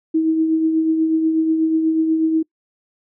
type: tone with tremolo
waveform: sine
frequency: 320 Hz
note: D#4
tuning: 49 cents sharp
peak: -12 dBFS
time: 0.14-2.43 s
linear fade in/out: 10 ms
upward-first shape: triangle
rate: 8.2 Hz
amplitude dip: 45%
effects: noise-tail reverb RT60 0.1 s tail -25 dB re dry